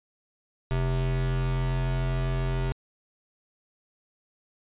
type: tone pair together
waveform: square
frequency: 43.65 / 130.81 Hz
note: F1 / C3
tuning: 0 / 0 cents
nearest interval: octave + perfect fifth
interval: 1900 cents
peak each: -28 / -29 dBFS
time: 0.71-2.72 s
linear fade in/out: 0 ms
effects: resampled to 8000 Hz